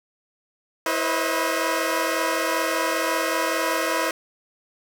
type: tone cluster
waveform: 15% pulse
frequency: 328.1 / 493.9 / 536 / 631 Hz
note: E4 / B4 / C5 / D#5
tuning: -8 / 0 / +42 / +24 cents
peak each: -21 dBFS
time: 0.86-4.11 s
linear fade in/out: 2 ms
effects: none